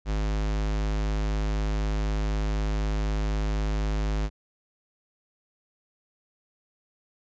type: tone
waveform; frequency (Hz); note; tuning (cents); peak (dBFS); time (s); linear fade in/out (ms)
square; 52; G#1; +3; -25; 0.05-4.3; 50
effects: resampled to 16000 Hz